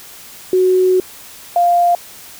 sine tone pair in turn, 370 / 698.5 Hz, F#4 / F5, 0 / 0 cents, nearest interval major seventh, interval 1100 cents, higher second, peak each -9 dBFS, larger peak neither, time 0.53-1 / 1.56-1.95 s, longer first, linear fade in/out 2 ms, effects white hiss -37 dBFS RMS until 2.39 s

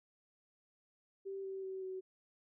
sine tone with pitch steps, 389.6 / 384.9 / 380.3 / 375.7 Hz, G4 / G4 / F#4 / F#4, -11 / -32 / +48 / +26 cents, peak -40 dBFS, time 1.25-2.01 s, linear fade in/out 20 ms, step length 190 ms, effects none

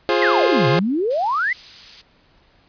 sawtooth chord, F minor, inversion none, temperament equal with one note detuned, 349.2 / 415.3 / 529.6 Hz, F4 / Ab4 / C5, 0 / 0 / +21 cents, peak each -16 dBFS, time 0.09-0.79 s, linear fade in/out 0 ms
sine exponential two-way sweep, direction down then up, 2093 to 123.47 to 2093 Hz, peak -17 dBFS, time 0.22-1.53 s, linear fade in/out 5 ms, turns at 0.68 s
violet noise, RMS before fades -27 dBFS, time 1.1-2.02 s, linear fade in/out 10 ms
effects pink hiss -56 dBFS RMS until 2.68 s + resampled to 11025 Hz

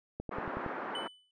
click train, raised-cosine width 2 ms, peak -24 dBFS, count 6, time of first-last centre 0.2-0.663 s, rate 10.8 Hz
white band-pass noise, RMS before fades -39 dBFS, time 0.31-1.08 s, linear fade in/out 10 ms, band 210 to 1500 Hz, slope 24 dB/octave
triangle tone with exponential decay, 3000 Hz, F#7, 23 cents sharp, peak -33 dBFS, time 0.95-1.31 s, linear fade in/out 2 ms, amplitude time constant 78 ms
effects resampled to 22050 Hz

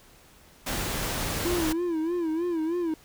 pink noise, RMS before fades -30 dBFS, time 0.66-1.73 s, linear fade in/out 10 ms
triangle tone with vibrato, 333.4 Hz, E4, 20 cents sharp, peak -23 dBFS, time 1.45-2.94 s, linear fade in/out 2 ms, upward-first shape sine, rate 3.2 Hz, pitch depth 110 cents each way
effects pink hiss -55 dBFS RMS until 3.04 s

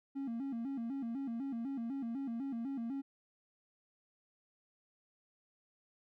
triangle tone with vibrato, 252 Hz, B3, 35 cents sharp, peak -34 dBFS, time 0.15-3.02 s, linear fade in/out 20 ms, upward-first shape square, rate 4 Hz, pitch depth 150 cents each way, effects tanh soft clip ceiling -30 dBFS

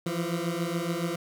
20% pulse beating tone pair, 166.8 / 173.9 Hz, E3 / F3, +21 / -7 cents, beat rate 7.1 Hz, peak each -26 dBFS, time 0.06-1.16 s, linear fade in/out 5 ms, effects none

